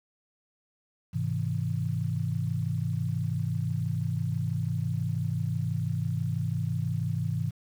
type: chord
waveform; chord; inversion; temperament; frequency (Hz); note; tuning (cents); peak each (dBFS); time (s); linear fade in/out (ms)
sine; Ab augmented; none; just; 103.83 / 129.78 / 162.23; Ab2 / C3 / E3; 0 / -14 / -27; -31; 1.13-7.51; 20
effects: 9-bit